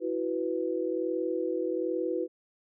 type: chord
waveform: sine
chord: E suspended second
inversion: none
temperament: just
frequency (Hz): 329.6 / 370.8 / 494.4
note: E4 / F#4 / B4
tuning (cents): 0 / +4 / +2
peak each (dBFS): -32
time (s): 0-2.28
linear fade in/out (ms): 50
effects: none